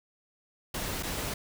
pink noise with dropouts, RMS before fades -34 dBFS, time 0.74-1.34 s, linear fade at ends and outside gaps 5 ms, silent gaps 1.027-1.031 s, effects none

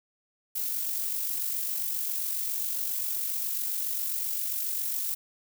violet noise with amplitude modulation, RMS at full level -29 dBFS, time 0.55-5.15 s, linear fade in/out 10 ms, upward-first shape sine, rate 47.4 Hz, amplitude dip 40%, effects none

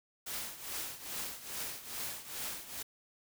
white noise with tremolo, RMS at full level -38 dBFS, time 0.26-2.83 s, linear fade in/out 10 ms, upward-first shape triangle, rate 2.4 Hz, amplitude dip 80%, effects none

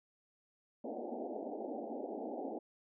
pink band-pass noise, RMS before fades -42 dBFS, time 0.84-2.59 s, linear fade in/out 5 ms, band 220 to 820 Hz, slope 96 dB/octave, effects none

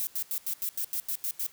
violet noise bursts, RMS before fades -31 dBFS, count 10, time 0-1.465 s, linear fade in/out 0 ms, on 70 ms, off 85 ms, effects white hiss -56 dBFS RMS until 1.52 s

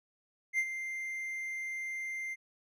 triangle tone with ADSR envelope, 2093 Hz, C7, in tune, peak -24 dBFS, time 0.53-2.36 s, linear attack 55 ms, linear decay 60 ms, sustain -10 dB, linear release 33 ms, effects none

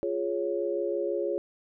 sine chord, Db major, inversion first, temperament equal, 349.2 / 415.3 / 554.4 Hz, F4 / Ab4 / Db5, 0 / 0 / 0 cents, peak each -31 dBFS, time 0.03-1.38 s, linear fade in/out 0 ms, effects none

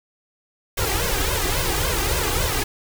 pink noise with flanger, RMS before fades -22 dBFS, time 0.77-2.64 s, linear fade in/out 10 ms, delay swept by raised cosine 1.9 to 2.55 ms, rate 3.6 Hz, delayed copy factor +0.85, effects none

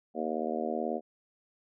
harmonic tone, 78.5 Hz, D#2, 16 cents sharp, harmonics 3 / 4 / 5 / 6 / 7 / 8 / 9, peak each -36 / -39 / -37 / -39 / -38 / -38 / -37 dBFS, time 0.14-1.01 s, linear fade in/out 50 ms, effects none

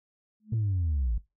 sine tone with exponential growth, 214.4 Hz, A3, 45 cents flat, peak -32 dBFS, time 0.4-0.54 s, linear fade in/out 2 ms, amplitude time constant 29 ms
sine linear sweep, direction down, 116.54 to 50.4 Hz, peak -23 dBFS, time 0.52-1.18 s, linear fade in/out 5 ms
effects noise-tail reverb RT60 0.2 s tail -19 dB re dry + tanh soft clip ceiling -22 dBFS

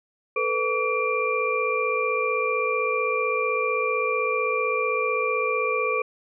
sine tone cluster, 442.8 / 498.5 / 1146 / 2379 Hz, A4 / B4 / D6 / D7, +11 / +16 / -43 / +22 cents, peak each -27 dBFS, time 0.36-6.02 s, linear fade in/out 5 ms, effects none

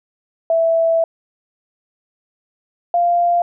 sine tone pair in turn, 659.3 / 695.3 Hz, E5 / F5, 0 / -8 cents, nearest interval minor second, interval 92 cents, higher second, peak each -12 dBFS, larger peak neither, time 0.5-1.04 / 2.94-3.42 s, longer first, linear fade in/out 2 ms, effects none

